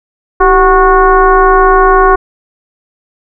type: tone with frequency modulation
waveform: sine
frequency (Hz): 743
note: F#5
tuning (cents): +7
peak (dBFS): -3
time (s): 0.4-2.16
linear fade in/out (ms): 10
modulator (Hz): 358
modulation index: 1.7
effects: none